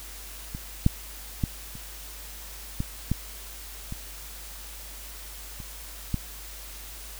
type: clicks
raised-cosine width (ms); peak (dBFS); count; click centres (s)
5; -22 / -6 / -11 / -28 / -15 / -11 / -22 / -28 / -13; 9; 0.549 / 0.864 / 1.438 / 1.754 / 2.804 / 3.116 / 3.924 / 5.602 / 6.143
effects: added 50 Hz sine -43 dBFS peak until 7.19 s + white hiss -43 dBFS RMS until 7.19 s